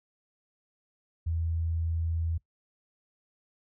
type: tone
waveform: sine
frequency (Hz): 82.41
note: E2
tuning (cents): 0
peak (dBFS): -27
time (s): 1.26-2.38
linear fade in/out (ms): 10
effects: noise-tail reverb RT60 0.1 s tail -20 dB re dry